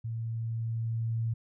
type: tone with level ramp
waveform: sine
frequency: 114 Hz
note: A#2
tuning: 38 cents flat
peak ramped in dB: -32 to -27 dBFS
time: 0.04-1.34 s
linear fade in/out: 10 ms
effects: none